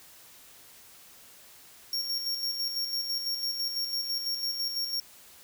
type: tone with tremolo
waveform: 45% pulse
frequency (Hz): 5530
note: F8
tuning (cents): -18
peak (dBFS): -28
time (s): 1.93-5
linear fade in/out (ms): 2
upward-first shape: square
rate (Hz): 6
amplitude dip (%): 45
effects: white hiss -53 dBFS RMS until 5.43 s